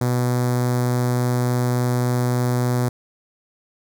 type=tone with notch filter; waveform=sawtooth; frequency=123.47 Hz; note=B2; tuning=in tune; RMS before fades=-20 dBFS; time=0.01-2.89 s; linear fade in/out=5 ms; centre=2800 Hz; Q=0.75; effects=none